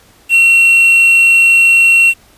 triangle tone with quantisation, 2726 Hz, F7, 43 cents flat, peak -3 dBFS, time 0.29-2.14 s, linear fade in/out 50 ms, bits 5, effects pink hiss -46 dBFS RMS until 2.37 s + resampled to 32000 Hz

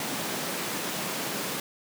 pink high-pass noise, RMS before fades -32 dBFS, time 0-1.6 s, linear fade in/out 2 ms, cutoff 160 Hz, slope 24 dB/octave, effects none

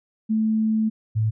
sine tone pair in turn, 219 / 109.5 Hz, A3 / A2, -8 / -8 cents, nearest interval octave, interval 1200 cents, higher first, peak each -18 dBFS, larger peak neither, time 0.29-0.9 / 1.15-1.31 s, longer first, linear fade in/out 20 ms, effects none

